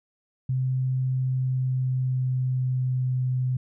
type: tone with pitch glide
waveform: sine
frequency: 129.6 to 127.67 Hz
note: C3 to C3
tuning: -16 to -42 cents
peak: -22 dBFS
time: 0.49-3.57 s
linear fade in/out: 5 ms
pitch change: -26 cents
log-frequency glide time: 1.18-3.23 s
effects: none